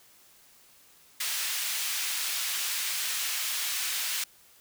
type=high-pass noise; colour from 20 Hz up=pink; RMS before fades=-31 dBFS; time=1.2-4.24 s; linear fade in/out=5 ms; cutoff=2300 Hz; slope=12 dB/octave; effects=white hiss -58 dBFS RMS until 4.6 s